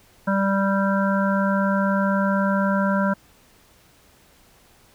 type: harmonic tone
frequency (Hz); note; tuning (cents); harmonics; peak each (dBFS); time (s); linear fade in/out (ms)
196; G3; 0; 1 / 3 / 5 / 7 / 8; -20 / -25 / -27 / -28 / -29; 0.27-3.14; 10
effects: pink hiss -55 dBFS RMS until 4.94 s